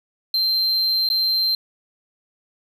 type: tone with dropouts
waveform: triangle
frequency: 4137 Hz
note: C8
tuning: 20 cents flat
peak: -16 dBFS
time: 0.34-1.55 s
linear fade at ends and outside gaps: 2 ms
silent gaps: 1.089-1.1 s
effects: none